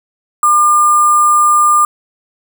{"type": "tone with sample-and-hold", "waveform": "sine", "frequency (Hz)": 1200, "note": "D6", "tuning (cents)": 37, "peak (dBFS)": -6, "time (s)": [0.43, 1.85], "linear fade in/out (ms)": 2, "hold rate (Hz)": 8820, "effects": []}